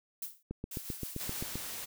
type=noise with exponential decay; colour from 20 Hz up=violet; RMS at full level=-34 dBFS; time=0.22-0.43 s; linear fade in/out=5 ms; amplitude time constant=44 ms
type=click train; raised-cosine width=3 ms; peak=-24 dBFS; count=9; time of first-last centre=0.51-1.556 s; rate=7.65 Hz
type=noise with tremolo; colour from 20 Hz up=blue; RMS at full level=-41 dBFS; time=0.71-1.42 s; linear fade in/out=5 ms; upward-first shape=triangle; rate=6.3 Hz; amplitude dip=55%
type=noise; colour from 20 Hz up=white; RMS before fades=-41 dBFS; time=1.19-1.86 s; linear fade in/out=20 ms
effects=none